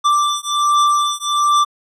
square beating tone pair, 1174.7 / 1176 Hz, D6 / D6, 0 / +2 cents, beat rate 1.3 Hz, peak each -17 dBFS, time 0.04-1.65 s, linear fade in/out 20 ms, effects low-pass 8000 Hz 12 dB/octave

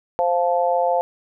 sine chord, F major, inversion second, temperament just, 523.8 / 698.5 / 873.1 Hz, C5 / F5 / A5, +2 / 0 / -14 cents, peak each -20 / -20 / -23 dBFS, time 0.19-1.01 s, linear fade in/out 0 ms, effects none

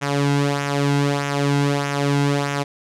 sawtooth tone with flanger, 142.1 Hz, C#3, 43 cents sharp, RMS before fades -20 dBFS, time 0.01-2.64 s, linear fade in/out 20 ms, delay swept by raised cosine 0.22 to 1.72 ms, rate 1.6 Hz, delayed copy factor -0.6, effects low-pass 8000 Hz 12 dB/octave

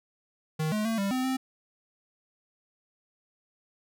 square tone with pitch steps, 156.3 / 212.9 / 225.1 / 197.8 / 256.7 / 261.3 Hz, D#3 / G#3 / A3 / G3 / C4 / C4, +8 / +43 / +40 / +16 / -33 / -2 cents, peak -27 dBFS, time 0.59-1.37 s, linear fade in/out 10 ms, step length 130 ms, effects none

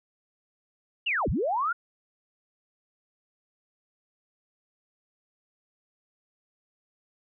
sine linear two-way sweep, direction down then up, 2960 to 33.11 to 1457 Hz, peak -24 dBFS, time 1.06-1.73 s, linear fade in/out 10 ms, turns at 1.29 s, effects none

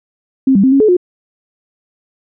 sine tone with pitch steps, 265.7 / 196.4 / 263.2 / 274.5 / 430.3 / 359.3 Hz, C4 / G3 / C4 / C#4 / A4 / F4, +27 / +4 / +10 / -17 / -39 / +49 cents, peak -6 dBFS, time 0.47-0.968 s, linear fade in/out 5 ms, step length 83 ms, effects none

